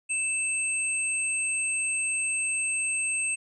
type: tone pair together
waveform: sine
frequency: 2637 / 8352 Hz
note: E7 / C9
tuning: 0 / -4 cents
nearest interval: octave + minor sixth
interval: 1996 cents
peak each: -28 dBFS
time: 0.09-3.36 s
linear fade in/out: 20 ms
effects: none